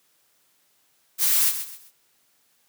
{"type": "noise with echo", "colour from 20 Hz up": "blue", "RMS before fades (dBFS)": -20, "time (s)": [1.18, 1.53], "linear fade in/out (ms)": 50, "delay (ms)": 130, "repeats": 3, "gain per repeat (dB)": -10, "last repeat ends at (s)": 1.92, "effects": ["white hiss -65 dBFS RMS until 2.68 s", "high-pass 100 Hz 12 dB/octave"]}